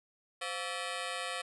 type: ring-modulated tone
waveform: 10% pulse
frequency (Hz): 615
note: D#5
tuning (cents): -20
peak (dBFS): -24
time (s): 0.41-1.42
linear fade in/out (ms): 10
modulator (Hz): 95.1
effects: resampled to 24000 Hz